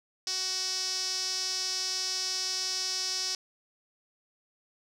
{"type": "tone with band-pass filter", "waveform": "sawtooth", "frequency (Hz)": 374.1, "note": "F#4", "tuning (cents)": 19, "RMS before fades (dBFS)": -32, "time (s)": [0.27, 3.35], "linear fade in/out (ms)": 2, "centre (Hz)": 5300, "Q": 6, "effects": []}